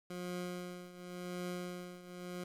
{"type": "tone with tremolo", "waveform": "20% pulse", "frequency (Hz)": 178.7, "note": "F3", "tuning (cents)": 40, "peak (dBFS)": -33, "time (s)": [0.1, 2.44], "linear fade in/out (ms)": 5, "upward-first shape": "triangle", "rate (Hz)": 0.91, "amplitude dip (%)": 80, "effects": ["resampled to 32000 Hz", "11-bit"]}